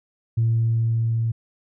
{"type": "tone with level ramp", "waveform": "sine", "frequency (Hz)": 114.3, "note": "A#2", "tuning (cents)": -34, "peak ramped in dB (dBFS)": [-15, -19], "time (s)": [0.37, 1.32], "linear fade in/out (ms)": 10, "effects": ["tanh soft clip ceiling -13 dBFS"]}